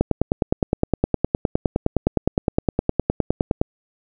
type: click train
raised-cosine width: 2 ms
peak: -3 dBFS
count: 36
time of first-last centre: 0.01-3.615 s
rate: 9.71 Hz
effects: none